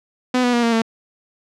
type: tone with pitch steps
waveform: sawtooth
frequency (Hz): 251.7 / 245 / 238.4 / 232 / 225.8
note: B3 / B3 / A#3 / A#3 / A3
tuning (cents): +33 / -14 / +39 / -8 / +45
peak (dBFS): -11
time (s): 0.34-0.82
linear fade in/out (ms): 5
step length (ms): 96
effects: low-pass 6000 Hz 12 dB/octave